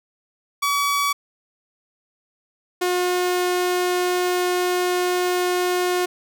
sawtooth tone pair in turn, 1139 / 359.8 Hz, C#6 / F#4, +47 / -48 cents, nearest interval octave + minor sixth, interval 1995 cents, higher first, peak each -15 dBFS, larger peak neither, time 0.62-1.13 / 2.81-6.06 s, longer second, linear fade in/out 10 ms, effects none

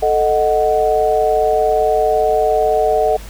sine chord, D# diminished, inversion second, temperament equal, 440 / 622.3 / 740 Hz, A4 / D#5 / F#5, 0 / 0 / 0 cents, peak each -16 dBFS, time 0.02-3.17 s, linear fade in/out 10 ms, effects added 50 Hz sine -31 dBFS peak until 3.29 s + pink hiss -38 dBFS RMS until 3.29 s

